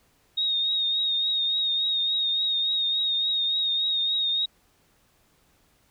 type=tone with vibrato; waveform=sine; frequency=3729 Hz; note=A#7; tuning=in tune; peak=-22 dBFS; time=0.37-4.46 s; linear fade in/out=10 ms; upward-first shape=triangle; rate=3.5 Hz; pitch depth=44 cents each way; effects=pink hiss -64 dBFS RMS until 5.9 s